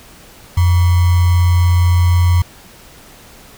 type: tone with sample-and-hold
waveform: sine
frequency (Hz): 88.1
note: F2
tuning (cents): +16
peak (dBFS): -8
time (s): 0.57-2.42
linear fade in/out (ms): 5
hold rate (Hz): 1050
effects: pink hiss -41 dBFS RMS until 3.57 s